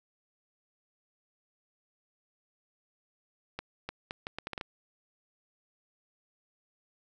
accelerating click train, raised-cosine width 0.3 ms, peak -20 dBFS, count 9, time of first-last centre 3.59-4.612 s, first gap 300 ms, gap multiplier 0.73, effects none

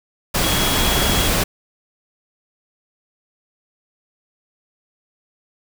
sine tone in noise, 3322 Hz, G#7, in tune, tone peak -24 dBFS, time 0.43-1.29 s, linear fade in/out 10 ms, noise pink, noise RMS -18 dBFS, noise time 0.34-1.44 s, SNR -9 dB, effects none

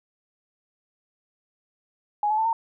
sine tone with pitch steps, 833 / 858.9 / 885.6 / 913.1 Hz, G#5 / A5 / A5 / A#5, +5 / -42 / +11 / -36 cents, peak -20 dBFS, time 2.23-2.53 s, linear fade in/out 2 ms, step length 75 ms, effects none

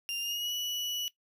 35% pulse tone with pitch glide, 2794 to 2945 Hz, F7 to F#7, 0 to -9 cents, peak -30 dBFS, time 0.09-1.08 s, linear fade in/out 0 ms, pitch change +91 cents, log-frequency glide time 0.2-0.53 s, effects noise-tail reverb RT60 0.1 s tail -17 dB re dry

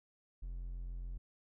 triangle tone, 43.65 Hz, F1, in tune, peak -38 dBFS, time 0.42-1.18 s, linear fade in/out 10 ms, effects none

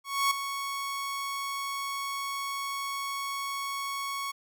sawtooth tone with ADSR envelope, 1108.7 Hz, C#6, in tune, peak -18 dBFS, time 0.04-4.32 s, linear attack 270 ms, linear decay 5 ms, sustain -10 dB, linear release 16 ms, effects none

